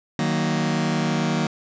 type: chord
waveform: sawtooth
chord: D# minor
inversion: none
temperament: just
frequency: 155.56 / 186.68 / 233.3 Hz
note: D#3 / F#3 / A#3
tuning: 0 / +16 / +2 cents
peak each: -20 / -22 / -20 dBFS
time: 0.19-1.47 s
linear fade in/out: 2 ms
effects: resampled to 16000 Hz + 8-bit